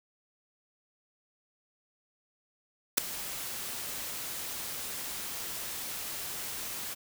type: noise with ADSR envelope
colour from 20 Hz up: white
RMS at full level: -20 dBFS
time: 2.97-6.95 s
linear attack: 12 ms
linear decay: 3 ms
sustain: -18 dB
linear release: 22 ms
effects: none